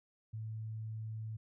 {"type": "tone", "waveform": "sine", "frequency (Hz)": 110, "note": "A2", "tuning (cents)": 0, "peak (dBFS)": -39, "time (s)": [0.33, 1.37], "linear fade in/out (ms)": 10, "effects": []}